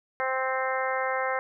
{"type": "harmonic tone", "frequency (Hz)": 261.6, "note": "C4", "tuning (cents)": 0, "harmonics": [2, 3, 4, 5, 6, 7, 8], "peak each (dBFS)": [-30, -32, -33, -34, -35, -35, -36], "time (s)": [0.2, 1.39], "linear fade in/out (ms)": 0, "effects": []}